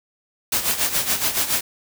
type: noise with tremolo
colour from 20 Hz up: white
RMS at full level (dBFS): -19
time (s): 0.52-1.61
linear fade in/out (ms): 5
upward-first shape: sine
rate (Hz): 7.1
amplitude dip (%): 70
effects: none